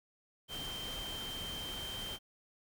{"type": "tone in noise", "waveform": "sine", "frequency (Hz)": 3136, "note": "G7", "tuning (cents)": 0, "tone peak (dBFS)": -41, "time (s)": [0.48, 2.19], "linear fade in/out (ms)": 50, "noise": "pink", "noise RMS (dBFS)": -45, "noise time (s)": [0.48, 2.19], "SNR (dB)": 1, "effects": []}